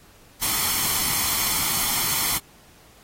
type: noise with comb filter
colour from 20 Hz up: white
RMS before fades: -23 dBFS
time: 0.41-2.39 s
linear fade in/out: 20 ms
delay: 0.93 ms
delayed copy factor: +0.6
effects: pink hiss -53 dBFS RMS until 3.03 s + AAC 48 kbps